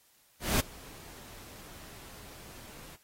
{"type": "noise with ADSR envelope", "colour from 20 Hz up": "pink", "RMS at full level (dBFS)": -26, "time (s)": [0.4, 2.97], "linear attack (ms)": 200, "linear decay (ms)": 11, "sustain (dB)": -24, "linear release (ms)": 24, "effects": ["white hiss -65 dBFS RMS until 3.03 s", "AAC 48 kbps"]}